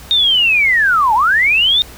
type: linear two-way sweep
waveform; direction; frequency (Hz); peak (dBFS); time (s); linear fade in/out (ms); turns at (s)
sine; down then up; 3710 to 825 to 3710; -9; 0.11-1.82; 0; 1.14
effects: added 60 Hz sine -39 dBFS peak until 1.97 s + pink hiss -37 dBFS RMS until 1.97 s